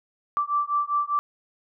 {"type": "beating tone pair", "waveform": "sine", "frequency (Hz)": [1166, 1171], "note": ["D6", "D6"], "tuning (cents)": [-13, -5], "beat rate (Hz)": 5, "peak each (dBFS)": -25, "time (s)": [0.37, 1.19], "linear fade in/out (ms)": 0, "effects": []}